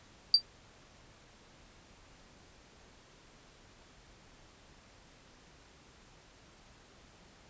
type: tone with exponential decay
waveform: sine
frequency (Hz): 4681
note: D8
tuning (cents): -7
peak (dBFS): -14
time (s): 0.34-0.42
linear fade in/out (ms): 2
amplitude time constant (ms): 17
effects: pink hiss -59 dBFS RMS until 7.49 s + resampled to 16000 Hz